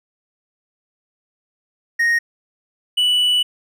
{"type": "tone pair in turn", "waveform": "triangle", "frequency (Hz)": [1864.7, 2960], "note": ["A#6", "F#7"], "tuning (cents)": [0, 0], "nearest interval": "minor sixth", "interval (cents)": 800, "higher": "second", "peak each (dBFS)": -12, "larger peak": "neither", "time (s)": [[1.99, 2.19], [2.97, 3.43]], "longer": "second", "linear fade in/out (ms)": 10, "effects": []}